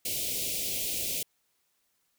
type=band-stop noise; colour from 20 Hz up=white; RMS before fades=-32 dBFS; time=0.05-1.23 s; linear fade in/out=5 ms; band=660 to 2300 Hz; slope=48 dB/octave; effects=white hiss -74 dBFS RMS until 2.18 s